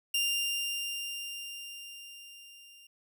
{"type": "tone with level ramp", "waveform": "sawtooth", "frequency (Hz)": 2794, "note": "F7", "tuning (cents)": 0, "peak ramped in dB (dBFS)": [-23, -50], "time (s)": [0.14, 2.87], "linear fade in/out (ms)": 5, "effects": []}